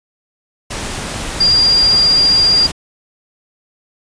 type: tone in noise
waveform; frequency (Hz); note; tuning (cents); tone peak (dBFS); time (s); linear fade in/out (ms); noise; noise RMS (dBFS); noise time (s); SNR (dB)
sine; 4795; D8; +35; -8; 1.4-2.67; 10; pink; -23; 0.7-2.72; +12
effects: resampled to 22050 Hz